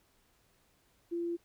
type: tone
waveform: sine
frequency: 342 Hz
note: F4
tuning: 36 cents flat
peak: -32 dBFS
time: 1.11-1.37 s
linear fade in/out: 20 ms
effects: pink hiss -70 dBFS RMS until 1.44 s